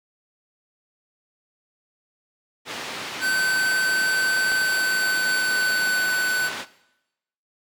white band-pass noise, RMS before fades -33 dBFS, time 2.65-6.66 s, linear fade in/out 50 ms, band 160 to 3400 Hz, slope 12 dB/octave
square tone with pitch glide, 1529 to 1501.9 Hz, G6 to F#6, -44 to +25 cents, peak -21 dBFS, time 3.2-6.51 s, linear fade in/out 50 ms, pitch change -31 cents, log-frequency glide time 4.53-6.02 s
click, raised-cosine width 0.5 ms, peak -17 dBFS, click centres 4.519 s
effects noise-tail reverb RT60 0.9 s tail -18 dB re dry

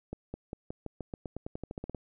accelerating click train, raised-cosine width 2 ms, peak -24 dBFS, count 17, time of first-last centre 0.13-1.947 s, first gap 210 ms, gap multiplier 0.91, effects none

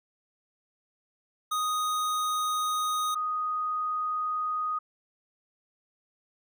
square / sine tone pair in turn, 1244.5 / 1244.5 Hz, D#6 / D#6, 0 / 0 cents, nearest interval unison, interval 0 cents, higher neither, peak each -27 dBFS, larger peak neither, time 1.51-3.15 / 3.15-4.79 s, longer neither, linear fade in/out 10 ms, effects none

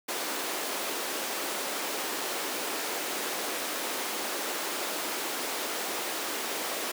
pink high-pass noise, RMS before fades -33 dBFS, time 0.08-6.92 s, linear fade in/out 10 ms, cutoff 300 Hz, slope 24 dB/octave, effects none

